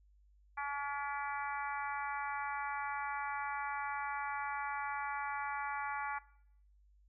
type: harmonic tone with a mistuned harmonic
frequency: 284 Hz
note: C#4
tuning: 42 cents sharp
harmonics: 3 / 4 / 5 / 6 / 7 / 8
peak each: -40 / -42 / -44 / -46 / -47 / -48 dBFS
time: 0.57-6.19 s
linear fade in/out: 10 ms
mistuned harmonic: 8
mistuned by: +31 cents
effects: noise-tail reverb RT60 0.7 s tail -20 dB re dry + added 50 Hz sine -63 dBFS peak until 7.08 s